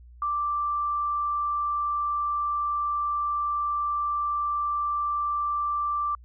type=tone; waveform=sine; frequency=1174.7 Hz; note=D6; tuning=in tune; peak=-24 dBFS; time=0.22-6.15 s; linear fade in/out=2 ms; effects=added 60 Hz sine -46 dBFS peak until 6.24 s

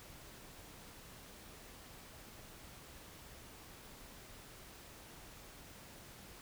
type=silence; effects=pink hiss -55 dBFS RMS until 6.41 s

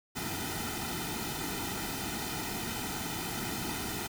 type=noise with comb filter; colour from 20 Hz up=pink; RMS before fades=-36 dBFS; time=0.15-4.08 s; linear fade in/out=20 ms; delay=1.8 ms; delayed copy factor=-0.85; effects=none

